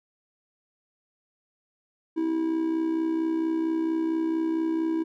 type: tone with amplitude modulation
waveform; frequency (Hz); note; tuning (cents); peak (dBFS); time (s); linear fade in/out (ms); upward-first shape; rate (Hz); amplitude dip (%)
triangle; 324.5; E4; -27; -19; 2.16-5.04; 20; sine; 64.4; 55
effects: none